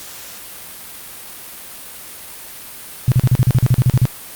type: tone bursts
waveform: sine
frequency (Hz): 124.9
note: B2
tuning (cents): +20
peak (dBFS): -8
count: 13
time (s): 3.08-4.054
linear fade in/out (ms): 0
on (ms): 38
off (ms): 40
effects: white hiss -34 dBFS RMS until 4.35 s + Opus 48 kbps